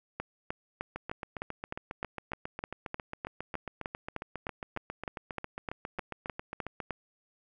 two click trains, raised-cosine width 0.5 ms, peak -19 / -22 dBFS, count 23 / 44, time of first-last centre 0.2-6.907 / 0.96-6.802 s, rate 3.28 / 7.36 Hz, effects none

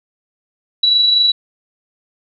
sine tone with amplitude modulation, 3926 Hz, B7, 11 cents flat, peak -8 dBFS, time 0.83-1.32 s, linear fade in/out 5 ms, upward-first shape sine, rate 24.2 Hz, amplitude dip 35%, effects none

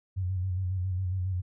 sine tone with vibrato, 92.5 Hz, F#2, in tune, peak -27 dBFS, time 0.16-1.42 s, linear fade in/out 20 ms, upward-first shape square, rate 7.3 Hz, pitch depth 45 cents each way, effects none

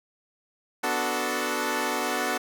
10% pulse chord, B minor seventh, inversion none, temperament equal, 246.9 / 293.7 / 370 / 440 Hz, B3 / D4 / F#4 / A4, 0 / 0 / 0 / 0 cents, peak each -23 dBFS, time 0.83-2.38 s, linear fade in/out 10 ms, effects none

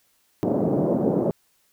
pink band-pass noise, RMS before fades -22 dBFS, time 0.43-1.31 s, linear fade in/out 0 ms, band 160 to 600 Hz, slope 24 dB/octave, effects white hiss -65 dBFS RMS until 1.72 s

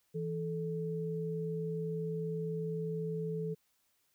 sine tone pair together, 163.65 / 436 Hz, E3 / A4, -12 / -16 cents, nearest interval octave + perfect fourth, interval 1696 cents, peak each -36 / -37 dBFS, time 0.14-3.55 s, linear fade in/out 20 ms, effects white hiss -75 dBFS RMS until 4.14 s

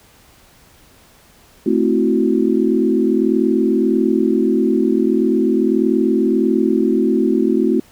sine chord, F# half-diminished seventh, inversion first, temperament equal, 220 / 261.6 / 329.6 / 370 Hz, A3 / C4 / E4 / F#4, 0 / 0 / 0 / 0 cents, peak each -18 dBFS, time 1.66-7.8 s, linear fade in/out 5 ms, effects pink hiss -49 dBFS RMS until 7.91 s

